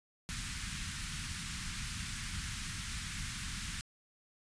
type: band-stop noise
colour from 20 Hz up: pink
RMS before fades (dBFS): -40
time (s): 0.29-3.81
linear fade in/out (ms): 0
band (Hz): 200 to 1400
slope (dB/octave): 24
effects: resampled to 22050 Hz